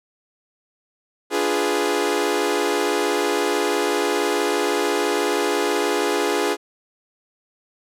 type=chord; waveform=sawtooth; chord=D diminished seventh; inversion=none; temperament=equal; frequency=293.7 / 349.2 / 415.3 / 493.9 Hz; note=D4 / F4 / Ab4 / Cb5; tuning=0 / 0 / 0 / 0 cents; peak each=-23 / -21 / -18 / -23 dBFS; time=1.3-6.57 s; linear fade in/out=50 ms; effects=low-pass 12000 Hz 12 dB/octave